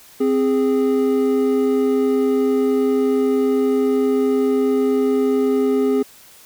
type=tone pair together; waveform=triangle; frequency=261.6 / 412.5 Hz; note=C4 / G#4; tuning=0 / -12 cents; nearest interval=minor sixth; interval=788 cents; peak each=-16 / -15 dBFS; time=0.2-6.03 s; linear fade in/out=10 ms; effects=white hiss -46 dBFS RMS until 6.45 s